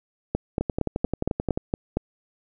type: two click trains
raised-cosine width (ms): 2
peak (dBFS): -9 / -11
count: 8 / 12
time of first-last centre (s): 0.35-1.97 / 0.61-1.575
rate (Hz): 4.32 / 11.4
effects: none